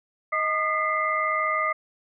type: tone cluster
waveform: sine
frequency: 627 / 1222 / 1996 / 2096 Hz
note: D#5 / D#6 / B6 / C7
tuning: +13 / -32 / +18 / +2 cents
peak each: -30 / -24 / -31 / -29 dBFS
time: 0.32-1.73 s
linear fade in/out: 10 ms
effects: none